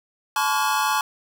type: tone cluster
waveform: square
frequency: 863 / 1028 / 1130 / 1422 / 1636 Hz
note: A5 / C6 / C#6 / F6 / G#6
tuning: -34 / -31 / +33 / +31 / -26 cents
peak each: -24 / -28 / -26 / -29 / -33 dBFS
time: 0.36-1.01 s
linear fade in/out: 2 ms
effects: none